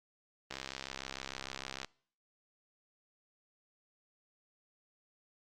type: click train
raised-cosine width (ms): 0.2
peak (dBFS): -22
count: 90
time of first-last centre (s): 0.51-1.846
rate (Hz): 66.6
effects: noise-tail reverb RT60 0.6 s tail -26 dB re dry + Opus 32 kbps